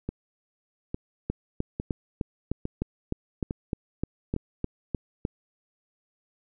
two click trains, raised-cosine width 3 ms, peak -14 / -17 dBFS, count 14 / 6, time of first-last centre 1.3-5.251 / 0.09-4.364 s, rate 3.29 / 1.17 Hz, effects none

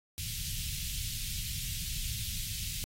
pink band-stop noise, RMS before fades -37 dBFS, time 0.18-2.84 s, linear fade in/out 0 ms, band 140 to 2800 Hz, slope 24 dB/octave, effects AAC 48 kbps

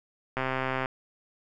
click train, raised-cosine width 0.5 ms, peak -14 dBFS, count 65, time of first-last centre 0.37-0.859 s, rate 131 Hz, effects none

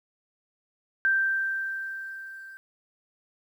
sine tone with level ramp, 1568 Hz, G6, in tune, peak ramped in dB -19 to -42 dBFS, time 1.05-2.57 s, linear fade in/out 0 ms, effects 10-bit

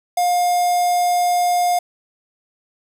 square tone with notch filter, 710 Hz, F5, 28 cents sharp, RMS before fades -17 dBFS, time 0.17-1.79 s, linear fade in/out 5 ms, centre 2700 Hz, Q 0.68, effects resampled to 32000 Hz + 7-bit

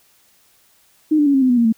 sine tone with pitch steps, 308.1 / 294.4 / 281.2 / 268.7 / 256.7 / 245.2 / 234.3 / 223.9 Hz, D#4 / D4 / C#4 / C4 / C4 / B3 / A#3 / A3, -17 / +4 / +25 / +46 / -33 / -12 / +9 / +30 cents, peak -11 dBFS, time 1.11-1.726 s, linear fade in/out 10 ms, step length 77 ms, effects white hiss -56 dBFS RMS until 1.77 s

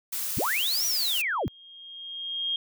blue noise, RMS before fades -31 dBFS, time 0.12-1.22 s, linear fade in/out 10 ms
sine linear two-way sweep, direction up then down, 38.89 to 5920 to 38.89 Hz, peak -25 dBFS, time 0.37-1.48 s, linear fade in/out 0 ms, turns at 0.86 s
sine tone with exponential growth, 3237 Hz, G#7, 45 cents flat, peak -24 dBFS, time 0.95-2.56 s, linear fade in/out 2 ms, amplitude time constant 350 ms
effects none

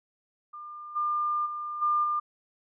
sine tone with level steps, 1200 Hz, D6, 37 cents sharp, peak -39 / -25 / -32 / -22 / -25 dBFS, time 0.53-2.2 s, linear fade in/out 10 ms, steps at 0.95 / 1.45 / 1.81 / 2.03 s, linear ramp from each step 20 ms, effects none

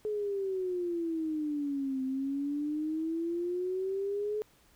sine exponential two-way sweep, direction down then up, 428.4 to 260.4 to 428.4 Hz, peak -30 dBFS, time 0.05-4.42 s, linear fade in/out 0 ms, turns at 2.03 s, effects pink hiss -64 dBFS RMS until 4.75 s

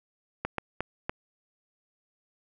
clicks, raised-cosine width 0.5 ms, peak -14 dBFS, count 4, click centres 0.45 / 0.583 / 0.806 / 1.095 s, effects none

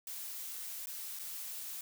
blue noise with dropouts, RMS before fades -43 dBFS, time 0.07-1.81 s, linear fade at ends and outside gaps 2 ms, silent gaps 0.859-0.87 / 1.19-1.194 s, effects none

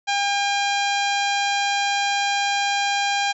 harmonic tone with a mistuned harmonic, 804 Hz, G5, 44 cents sharp, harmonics 1 / 2 / 3 / 4 / 5 / 6 / 7 / 8 / 9, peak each -22 / -27 / -27 / -29 / -31 / -36 / -35 / -39 / -37 dBFS, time 0.07-3.33 s, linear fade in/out 20 ms, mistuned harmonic 8, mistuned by +16 cents, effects none

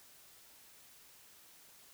silence, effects white hiss -60 dBFS RMS until 1.93 s

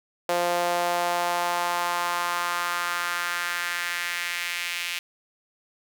sawtooth tone with high-pass filter sweep, 174.61 Hz, F3, in tune, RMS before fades -27 dBFS, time 0.29-4.99 s, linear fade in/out 2 ms, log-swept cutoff 560 to 2500 Hz, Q 2.3, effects none

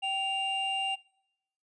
triangle tone pair together, 773.7 / 2794 Hz, G5 / F7, -23 / 0 cents, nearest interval octave + minor seventh, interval 2223 cents, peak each -31 / -29 dBFS, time 0.02-0.96 s, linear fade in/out 20 ms, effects noise-tail reverb RT60 0.8 s tail -23 dB re dry + resampled to 22050 Hz

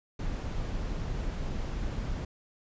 brown noise, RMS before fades -33 dBFS, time 0.19-2.25 s, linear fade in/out 5 ms, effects resampled to 16000 Hz

